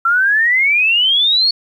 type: exponential sweep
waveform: sine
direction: up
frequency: 1342 to 4435 Hz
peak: -10 dBFS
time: 0.05-1.51 s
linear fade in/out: 5 ms
effects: 8-bit